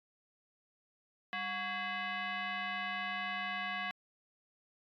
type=tone with frequency modulation; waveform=sine; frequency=198.2 Hz; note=G3; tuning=19 cents sharp; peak=-35 dBFS; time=1.33-3.91 s; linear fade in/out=0 ms; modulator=924 Hz; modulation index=2.8; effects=AAC 64 kbps